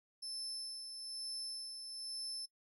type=tone with tremolo; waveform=35% pulse; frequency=5274 Hz; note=E8; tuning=in tune; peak=-38 dBFS; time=0.22-2.46 s; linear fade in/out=10 ms; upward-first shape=sine; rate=1.1 Hz; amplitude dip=45%; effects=noise-tail reverb RT60 0.1 s tail -22 dB re dry